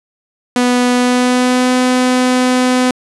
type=tone with pitch glide; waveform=sawtooth; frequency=246.9 to 252.7 Hz; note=B3 to B3; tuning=0 to +40 cents; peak=-6 dBFS; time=0.56-2.91 s; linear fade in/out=2 ms; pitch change=+40 cents; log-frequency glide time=0.94-1.73 s; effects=resampled to 24000 Hz + 7-bit